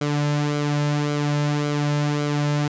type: tone with flanger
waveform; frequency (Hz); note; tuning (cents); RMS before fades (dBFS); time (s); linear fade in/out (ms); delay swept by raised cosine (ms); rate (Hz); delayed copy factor
sawtooth; 146.83; D3; 0; -22; 0.01-2.68; 5; 1.1 to 2.7; 1.8; -0.55
effects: resampled to 16000 Hz